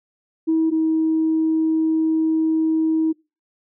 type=tone pair in turn; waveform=sine; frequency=321.8 / 319 Hz; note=E4 / D#4; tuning=-42 / +43 cents; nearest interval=unison; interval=15 cents; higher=first; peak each=-14 / -15 dBFS; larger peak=first; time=0.47-0.71 / 0.71-3.13 s; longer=second; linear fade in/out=20 ms; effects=noise-tail reverb RT60 0.3 s tail -26 dB re dry + tanh soft clip ceiling -11 dBFS